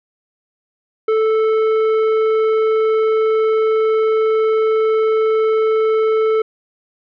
triangle tone with tanh clipping, 439 Hz, A4, 4 cents flat, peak -14 dBFS, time 1.08-6.42 s, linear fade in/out 5 ms, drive 14 dB, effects none

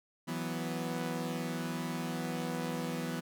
sawtooth chord, E suspended second, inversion none, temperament equal, 164.81 / 185 / 246.9 Hz, E3 / F#3 / B3, 0 / 0 / 0 cents, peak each -34 / -37 / -34 dBFS, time 0.27-3.21 s, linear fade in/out 20 ms, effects none

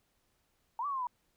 sine exponential two-way sweep, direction up then down, 874 to 1174.7 to 955 Hz, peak -32 dBFS, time 0.79-1.07 s, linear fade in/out 2 ms, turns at 0.86 s, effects pink hiss -75 dBFS RMS until 1.36 s

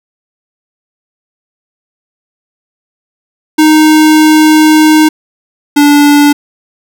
square tone pair in turn, 310 / 290.5 Hz, D#4 / D4, -6 / -19 cents, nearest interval minor second, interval 113 cents, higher first, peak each -3 dBFS, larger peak neither, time 3.58-5.09 / 5.76-6.33 s, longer first, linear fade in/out 10 ms, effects none

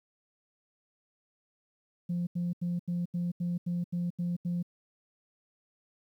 sine tone bursts, 174.61 Hz, F3, in tune, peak -27 dBFS, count 10, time 2.09-4.628 s, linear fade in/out 10 ms, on 180 ms, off 82 ms, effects tanh soft clip ceiling -26 dBFS + 11-bit

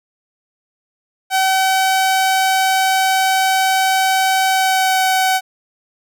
sawtooth tone with pitch glide, 762 to 755.4 Hz, G5 to F#5, -49 to +36 cents, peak -9 dBFS, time 1.3-5.41 s, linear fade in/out 50 ms, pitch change -15 cents, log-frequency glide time 4.48-5.02 s, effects none

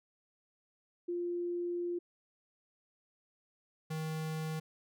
sine / square tone pair in turn, 349.2 / 157.72 Hz, F4 / D#3, 0 / +24 cents, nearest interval octave + major second, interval 1376 cents, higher first, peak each -33 / -36 dBFS, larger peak first, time 1.08-1.99 / 3.9-4.6 s, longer first, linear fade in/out 10 ms, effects none

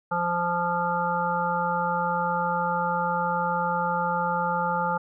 harmonic tone, 173.8 Hz, F3, 8 cents flat, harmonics 1 / 3 / 5 / 7 / 8, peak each -32 / -31 / -26 / -30 / -31 dBFS, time 0.11-4.98 s, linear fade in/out 10 ms, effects none

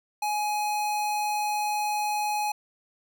square tone, 839 Hz, G#5, 17 cents sharp, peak -26 dBFS, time 0.22-2.52 s, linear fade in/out 5 ms, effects none

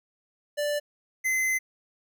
square tone pair in turn, 587.3 / 2051 Hz, D5 / C7, 0 / -35 cents, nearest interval octave + minor seventh, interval 2165 cents, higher second, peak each -26 / -24 dBFS, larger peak second, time 0.57-0.8 / 1.24-1.59 s, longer second, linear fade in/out 20 ms, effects none

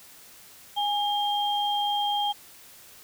sine tone pair together, 824 / 3202 Hz, G#5 / G7, -14 / +36 cents, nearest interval octave + major seventh, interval 2350 cents, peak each -25 / -28 dBFS, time 0.76-2.33 s, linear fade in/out 20 ms, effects white hiss -50 dBFS RMS until 3.03 s

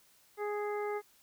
harmonic tone, 415.3 Hz, G#4, in tune, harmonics 1 / 2 / 3 / 4 / 5, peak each -34 / -40 / -44 / -50 / -46 dBFS, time 0.37-1.02 s, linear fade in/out 50 ms, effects white hiss -65 dBFS RMS until 1.22 s

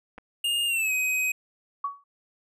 clicks, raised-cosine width 0.5 ms, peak -28 dBFS, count 2, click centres 0.18 / 0.184 s
square tone with pitch glide, 2829 to 2520 Hz, F7 to D#7, +22 to +21 cents, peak -24 dBFS, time 0.44-1.32 s, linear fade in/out 5 ms, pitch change -201 cents, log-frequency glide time 0.66-0.92 s
sine tone with exponential decay, 1127 Hz, C#6, 28 cents sharp, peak -23 dBFS, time 1.84-2.04 s, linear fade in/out 5 ms, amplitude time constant 42 ms
effects resampled to 32000 Hz

